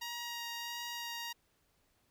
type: tone with vibrato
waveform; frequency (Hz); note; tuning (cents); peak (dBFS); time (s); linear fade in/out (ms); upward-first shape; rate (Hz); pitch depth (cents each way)
10% pulse; 944; A#5; +22; -31; 0.01-1.33; 10; sine; 1.5; 10
effects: pink hiss -74 dBFS RMS until 2.1 s